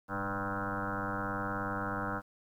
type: tone with frequency modulation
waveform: sine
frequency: 784 Hz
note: G5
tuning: in tune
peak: -32 dBFS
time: 0.08-2.22 s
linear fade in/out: 50 ms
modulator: 96.8 Hz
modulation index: 7.5
effects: 11-bit